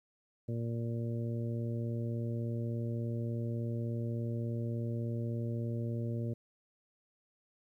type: harmonic tone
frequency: 116.54 Hz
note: A#2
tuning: in tune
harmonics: 1 / 2 / 3 / 4 / 5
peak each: -34 / -40 / -44 / -46 / -48 dBFS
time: 0.48-6.34 s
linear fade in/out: 10 ms
effects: 12-bit